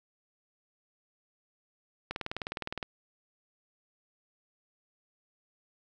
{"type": "click train", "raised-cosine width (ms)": 0.3, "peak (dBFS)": -18, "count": 15, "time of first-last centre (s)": [2.11, 2.828], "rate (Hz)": 19.5, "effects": []}